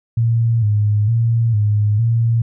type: tone with vibrato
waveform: sine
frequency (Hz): 110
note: A2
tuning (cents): 0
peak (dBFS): -12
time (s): 0.17-2.42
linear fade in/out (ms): 5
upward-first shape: square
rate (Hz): 1.1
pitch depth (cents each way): 84
effects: none